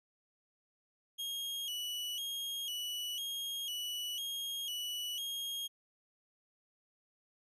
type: tone with vibrato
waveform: 40% pulse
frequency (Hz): 3100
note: G7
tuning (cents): -20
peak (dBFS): -36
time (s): 1.18-5.68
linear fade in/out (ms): 20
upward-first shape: square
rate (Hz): 1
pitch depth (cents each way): 85
effects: none